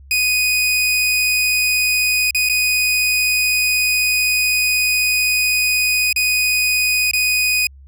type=tone with dropouts; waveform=sawtooth; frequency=2489 Hz; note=D#7; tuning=in tune; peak=-11 dBFS; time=0.11-7.67 s; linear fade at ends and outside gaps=2 ms; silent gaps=2.308-2.347 / 2.489-2.496 / 6.128-6.161 / 7.112-7.134 s; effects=added 68 Hz sine -39 dBFS peak until 7.87 s